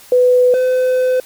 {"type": "tone pair in turn", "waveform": ["sine", "triangle"], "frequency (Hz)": [498.3, 509.1], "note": ["B4", "C5"], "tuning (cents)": [15, -47], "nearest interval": "unison", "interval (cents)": 38, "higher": "second", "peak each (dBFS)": [-7, -9], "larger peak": "first", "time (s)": [[0.12, 0.54], [0.54, 1.2]], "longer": "second", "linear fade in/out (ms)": 2, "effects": ["white hiss -41 dBFS RMS until 1.25 s", "MP3 96 kbps"]}